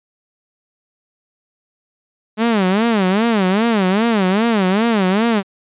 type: tone with vibrato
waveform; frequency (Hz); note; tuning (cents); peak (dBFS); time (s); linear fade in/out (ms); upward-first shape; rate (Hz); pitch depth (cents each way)
sawtooth; 207.7; G#3; 0; -9; 2.37-5.43; 50; sine; 2.5; 220
effects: resampled to 8000 Hz